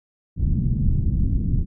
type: low-pass noise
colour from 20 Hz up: pink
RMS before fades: -20 dBFS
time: 0.36-1.66 s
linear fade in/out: 50 ms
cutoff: 210 Hz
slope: 24 dB/octave
effects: none